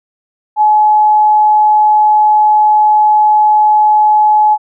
sine tone, 850 Hz, G#5, 40 cents sharp, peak -5 dBFS, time 0.56-4.58 s, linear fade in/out 50 ms, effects none

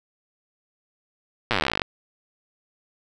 slowing click train, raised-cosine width 0.3 ms, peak -5 dBFS, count 23, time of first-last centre 1.51-1.818 s, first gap 8 ms, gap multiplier 1.05, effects none

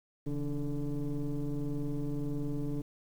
sine tone with frequency modulation, 139.2 Hz, C#3, 8 cents sharp, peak -29 dBFS, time 0.26-2.82 s, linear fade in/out 10 ms, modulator 150 Hz, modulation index 1.5, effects tanh soft clip ceiling -29 dBFS + 10-bit

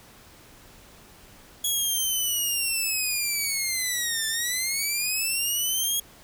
10% pulse linear two-way sweep, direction down then up, 3355 to 1760 to 3306 Hz, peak -16 dBFS, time 1.64-6 s, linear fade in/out 5 ms, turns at 4.27 s, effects pink hiss -51 dBFS RMS until 6.23 s

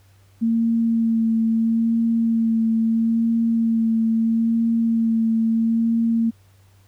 sine tone with vibrato, 227.1 Hz, A#3, 45 cents flat, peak -16 dBFS, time 0.41-6.31 s, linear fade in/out 20 ms, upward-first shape sine, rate 0.76 Hz, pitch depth 17 cents each way, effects added 97 Hz sine -51 dBFS peak until 6.87 s + pink hiss -60 dBFS RMS until 6.87 s

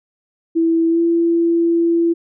sine tone with pitch glide, 329.6 to 336.7 Hz, E4 to E4, 0 to +37 cents, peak -12 dBFS, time 0.55-2.14 s, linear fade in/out 20 ms, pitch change +37 cents, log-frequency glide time 0.89-1 s, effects none

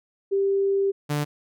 sine / sawtooth tone pair in turn, 393.6 / 147.43 Hz, G4 / D3, +7 / +7 cents, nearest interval octave + perfect fourth, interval 1700 cents, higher first, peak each -19 dBFS, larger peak neither, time 0.31-0.92 / 1.09-1.25 s, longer first, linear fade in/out 20 ms, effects none

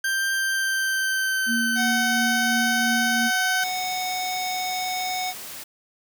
40% pulse tone with pitch glide, 1576 to 1524.1 Hz, G6 to G6, +9 to -49 cents, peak -21 dBFS, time 0.04-3.64 s, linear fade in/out 5 ms, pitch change -58 cents, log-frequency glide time 0.42-2.03 s
sine tone with tremolo, 233.7 Hz, A#3, 5 cents sharp, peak -23 dBFS, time 1.46-3.31 s, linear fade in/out 50 ms, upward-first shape triangle, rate 2.9 Hz, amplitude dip 40%
harmonic tone, 740 Hz, F#5, in tune, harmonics 1 / 3 / 5 / 7 / 9, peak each -27 / -32 / -34 / -35 / -37 dBFS, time 1.75-5.34 s, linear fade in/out 50 ms
white high-pass noise, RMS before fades -37 dBFS, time 3.62-5.64 s, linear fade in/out 10 ms, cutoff 100 Hz, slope 12 dB/octave
effects none

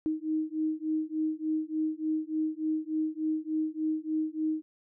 sine beating tone pair, 311.1 / 314.5 Hz, D#4 / D#4, 0 / +19 cents, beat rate 3.4 Hz, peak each -31 dBFS, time 0.06-4.62 s, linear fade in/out 0 ms, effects none

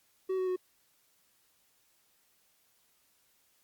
triangle tone with pitch steps, 377.2 / 372 / 366.9 Hz, F#4 / F#4 / F#4, +33 / +9 / -15 cents, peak -27 dBFS, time 0.29-0.563 s, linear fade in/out 10 ms, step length 91 ms, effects white hiss -70 dBFS RMS until 3.63 s + Opus 48 kbps

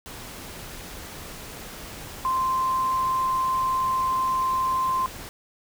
sine tone in noise, 1043 Hz, C6, 6 cents flat, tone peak -21 dBFS, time 2.25-5.06 s, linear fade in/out 0 ms, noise pink, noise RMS -39 dBFS, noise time 0.06-5.29 s, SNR +15 dB, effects none

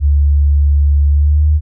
sine tone with pitch glide, 72 to 75.75 Hz, D2 to D#2, -34 to -46 cents, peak -7 dBFS, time 0-1.61 s, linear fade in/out 50 ms, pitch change +88 cents, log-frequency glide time 1.1-1.49 s, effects none

